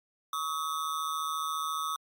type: ring-modulated tone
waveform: square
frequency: 1200 Hz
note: D6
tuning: 37 cents sharp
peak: -28 dBFS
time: 0.33-1.96 s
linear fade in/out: 2 ms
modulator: 77.2 Hz
effects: MP3 64 kbps